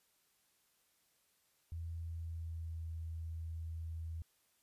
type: tone with pitch glide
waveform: sine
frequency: 83.1 to 81.58 Hz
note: E2 to E2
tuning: +15 to -17 cents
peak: -40 dBFS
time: 1.72-4.22 s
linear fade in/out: 0 ms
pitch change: -32 cents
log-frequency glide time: 1.95-2.86 s
effects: white hiss -75 dBFS RMS until 4.62 s + resampled to 32000 Hz